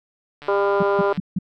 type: click train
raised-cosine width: 0.3 ms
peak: -23 dBFS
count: 111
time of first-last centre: 0.42-1.173 s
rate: 146 Hz
type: harmonic tone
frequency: 200 Hz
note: G3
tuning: 35 cents sharp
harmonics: 2 / 3 / 4 / 5 / 6 / 7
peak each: -19 / -23 / -29 / -25 / -30 / -29 dBFS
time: 0.48-1.13 s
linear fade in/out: 5 ms
type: tone bursts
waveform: sine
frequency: 185 Hz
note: F#3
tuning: in tune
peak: -18 dBFS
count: 4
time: 0.8-1.388 s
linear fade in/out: 5 ms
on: 27 ms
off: 160 ms
effects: none